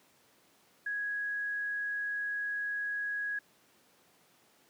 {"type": "tone", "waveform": "sine", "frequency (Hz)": 1662, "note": "G#6", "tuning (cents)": 1, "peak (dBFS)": -32, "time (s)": [0.86, 3.39], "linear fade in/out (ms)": 5, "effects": ["pink hiss -65 dBFS RMS until 4.69 s", "high-pass 200 Hz 12 dB/octave"]}